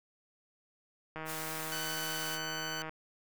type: click train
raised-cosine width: 0.5 ms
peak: -26 dBFS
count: 275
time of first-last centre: 1.16-2.894 s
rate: 158 Hz
type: high-pass noise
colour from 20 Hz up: white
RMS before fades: -42 dBFS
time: 1.25-2.39 s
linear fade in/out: 50 ms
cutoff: 880 Hz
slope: 24 dB/octave
type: tone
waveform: 15% pulse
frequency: 1507 Hz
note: F#6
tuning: 31 cents sharp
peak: -31 dBFS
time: 1.72-2.82 s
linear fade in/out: 0 ms
effects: none